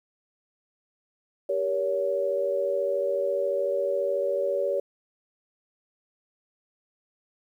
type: chord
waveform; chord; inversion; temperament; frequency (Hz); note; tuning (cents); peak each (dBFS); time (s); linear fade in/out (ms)
sine; G diminished; none; just; 392 / 470.4 / 564.5; G4 / Bb4 / Db5; 0 / +16 / +31; -30 / -31 / -25; 1.49-4.8; 5
effects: 10-bit